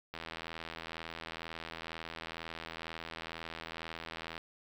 click train, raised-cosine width 0.3 ms, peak -25 dBFS, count 349, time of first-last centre 0.14-4.379 s, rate 82.1 Hz, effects 9-bit

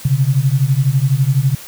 sine beating tone pair, 128.9 / 140.9 Hz, C3 / C#3, -26 / +29 cents, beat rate 12 Hz, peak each -14 dBFS, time 0.05-1.55 s, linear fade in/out 5 ms, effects white hiss -35 dBFS RMS until 1.67 s

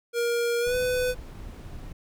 square tone with pitch glide, 472.3 to 500.4 Hz, A#4 to B4, +23 to +23 cents, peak -24 dBFS, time 0.13-1.15 s, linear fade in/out 50 ms, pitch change +100 cents, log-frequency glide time 0.6-0.75 s
brown noise, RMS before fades -39 dBFS, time 0.66-1.93 s, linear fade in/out 10 ms
effects none

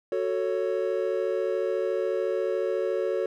triangle chord, F# minor, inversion none, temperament just, 370 / 444 / 555 Hz, F#4 / A4 / C#5, 0 / +16 / +2 cents, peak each -27 dBFS, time 0.12-3.26 s, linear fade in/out 2 ms, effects none

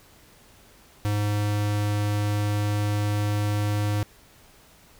square tone, 103.83 Hz, G#2, in tune, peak -23 dBFS, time 1.05-4.03 s, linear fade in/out 0 ms, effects pink hiss -54 dBFS RMS until 4.99 s

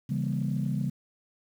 sine chord, C# diminished seventh, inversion none, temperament just, 138.59 / 166.31 / 199.57 / 239.5 Hz, C#3 / E3 / G3 / Bb3, 0 / +16 / +31 / +47 cents, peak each -29 / -33 / -31 / -35 dBFS, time 0.09-0.9 s, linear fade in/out 10 ms, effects tanh soft clip ceiling -18 dBFS + 9-bit

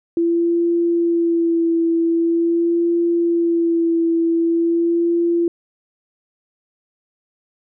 sine tone with vibrato, 336.7 Hz, E4, 37 cents sharp, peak -14 dBFS, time 0.17-5.48 s, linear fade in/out 2 ms, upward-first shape sine, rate 0.44 Hz, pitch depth 23 cents each way, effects none

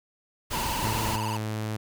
pink noise, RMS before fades -31 dBFS, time 0.5-1.17 s, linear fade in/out 20 ms
square tone with vibrato, 932.3 Hz, A#5, in tune, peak -31 dBFS, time 0.53-1.37 s, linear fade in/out 2 ms, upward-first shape triangle, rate 20 Hz, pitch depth 160 cents each way
sawtooth tone with pitch glide, 109.8 to 108.35 Hz, A2 to A2, -3 to -26 cents, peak -25 dBFS, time 0.83-1.77 s, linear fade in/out 10 ms, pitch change -23 cents, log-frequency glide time 1.06-1.18 s
effects none

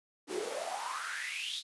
pink noise with high-pass filter sweep, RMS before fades -38 dBFS, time 0.27-1.63 s, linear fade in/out 50 ms, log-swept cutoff 320 to 4000 Hz, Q 7.7, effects resampled to 24000 Hz

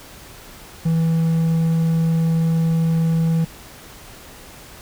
triangle tone, 163.6 Hz, E3, 13 cents flat, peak -13 dBFS, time 0.85-3.45 s, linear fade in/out 10 ms, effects pink hiss -41 dBFS RMS until 4.81 s

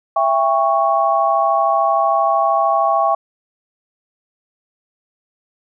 sine chord, C# diminished, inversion first, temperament just, 665.2 / 798.3 / 1108.7 Hz, E5 / G5 / C#6, +16 / +31 / 0 cents, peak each -17 dBFS, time 0.16-3.15 s, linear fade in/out 5 ms, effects none

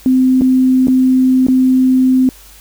sine tone with dropouts, 258.3 Hz, C4, 22 cents flat, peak -7 dBFS, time 0.06-2.29 s, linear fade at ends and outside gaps 1 ms, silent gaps 0.411-0.418 / 0.871-0.882 / 1.467-1.484 s, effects added 50 Hz sine -42 dBFS peak until 2.6 s + white hiss -41 dBFS RMS until 2.6 s

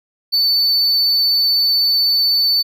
triangle tone, 4508 Hz, C#8, 28 cents sharp, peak -11 dBFS, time 0.32-2.63 s, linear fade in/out 20 ms, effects none

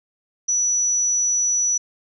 sine tone, 5910 Hz, F#8, 3 cents flat, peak -17 dBFS, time 0.48-1.78 s, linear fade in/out 10 ms, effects none

